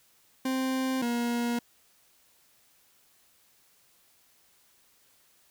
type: tone pair in turn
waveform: 40% pulse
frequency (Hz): 261.6 / 237.9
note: C4 / A#3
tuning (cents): 0 / +35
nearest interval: major second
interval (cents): 165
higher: first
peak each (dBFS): -26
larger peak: neither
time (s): 0.45-1.02 / 1.02-1.59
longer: neither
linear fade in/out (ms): 5
effects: white hiss -64 dBFS RMS until 5.5 s